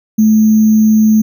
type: tone with sample-and-hold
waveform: sine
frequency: 216.8 Hz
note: A3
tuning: 25 cents flat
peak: -5 dBFS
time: 0.18-1.22 s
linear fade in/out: 10 ms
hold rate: 6300 Hz
effects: none